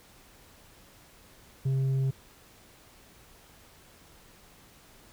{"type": "tone with tanh clipping", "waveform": "sine", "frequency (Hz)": 133.9, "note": "C3", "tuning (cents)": 40, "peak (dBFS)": -25, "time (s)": [1.65, 2.11], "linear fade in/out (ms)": 10, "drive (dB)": 4, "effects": ["pink hiss -56 dBFS RMS until 5.12 s"]}